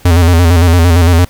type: tone with vibrato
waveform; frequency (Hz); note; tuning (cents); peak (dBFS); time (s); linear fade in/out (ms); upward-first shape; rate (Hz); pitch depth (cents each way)
square; 85.7; F2; -32; -5; 0.05-1.25; 5; square; 8.8; 61
effects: pink hiss -41 dBFS RMS until 1.29 s